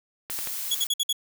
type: clicks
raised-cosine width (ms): 0.3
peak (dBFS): -19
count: 3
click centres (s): 0.299 / 0.389 / 0.473
type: noise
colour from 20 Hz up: blue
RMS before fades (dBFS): -32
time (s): 0.3-0.87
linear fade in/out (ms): 2
type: tone bursts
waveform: sawtooth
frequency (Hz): 3361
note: G#7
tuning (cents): +20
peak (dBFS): -19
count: 5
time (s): 0.71-1.128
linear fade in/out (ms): 5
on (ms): 38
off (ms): 57
effects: none